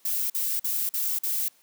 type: noise bursts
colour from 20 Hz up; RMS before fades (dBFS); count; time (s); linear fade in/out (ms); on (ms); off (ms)
violet; -27; 5; 0.05-1.484; 5; 250; 46
effects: white hiss -61 dBFS RMS until 1.62 s + high-pass 150 Hz 12 dB/octave